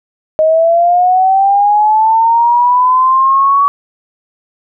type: linear sweep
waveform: sine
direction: up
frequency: 622.3 to 1134 Hz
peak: -6 dBFS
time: 0.39-3.68 s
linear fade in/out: 0 ms
effects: none